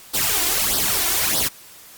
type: noise with flanger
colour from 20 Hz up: white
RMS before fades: -20 dBFS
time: 0.13-1.49 s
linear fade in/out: 20 ms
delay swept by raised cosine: 0.21 to 2.91 ms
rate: 1.6 Hz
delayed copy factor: +0.75
effects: white hiss -44 dBFS RMS until 1.97 s + Opus 48 kbps